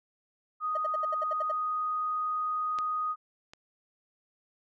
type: tone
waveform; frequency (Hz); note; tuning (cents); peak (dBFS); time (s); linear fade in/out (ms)
sine; 1244.5; D#6; 0; -28; 0.6-3.16; 50
type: tone bursts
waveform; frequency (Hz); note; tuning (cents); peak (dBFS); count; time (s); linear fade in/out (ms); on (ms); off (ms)
triangle; 622.3; D#5; 0; -29; 9; 0.75-1.517; 5; 23; 70
type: clicks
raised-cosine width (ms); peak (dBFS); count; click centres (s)
0.2; -22 / -30; 2; 2.787 / 3.535
effects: none